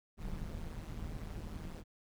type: noise with amplitude modulation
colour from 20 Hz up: brown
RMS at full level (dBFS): -39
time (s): 0.17-1.84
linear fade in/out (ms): 50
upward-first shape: sine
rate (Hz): 158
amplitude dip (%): 80
effects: none